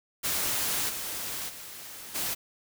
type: noise with level steps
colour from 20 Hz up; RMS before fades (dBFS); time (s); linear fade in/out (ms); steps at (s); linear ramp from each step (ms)
white; -29 / -35 / -43 / -31; 0.23-2.35; 20; 0.88 / 1.48 / 2.14; 20
effects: none